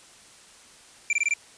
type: tone bursts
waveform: square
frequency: 2355 Hz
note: D7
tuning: 4 cents sharp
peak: -21 dBFS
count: 5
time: 1.1-1.338 s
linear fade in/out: 2 ms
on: 30 ms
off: 22 ms
effects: white hiss -51 dBFS RMS until 1.57 s + resampled to 22050 Hz